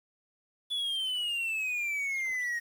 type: exponential sweep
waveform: triangle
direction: down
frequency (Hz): 3449 to 1864.7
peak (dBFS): -28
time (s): 0.7-2.6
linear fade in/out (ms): 20
effects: 9-bit